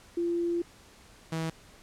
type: tone pair in turn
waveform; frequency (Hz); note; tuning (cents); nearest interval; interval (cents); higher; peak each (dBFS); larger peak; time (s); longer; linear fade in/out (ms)
sine / sawtooth; 343.1 / 161.92; F4 / E3; -31 / -31; octave + minor second; 1300; first; -26; neither; 0.17-0.62 / 1.32-1.5; first; 5
effects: pink hiss -55 dBFS RMS until 1.82 s + low-pass 10000 Hz 12 dB/octave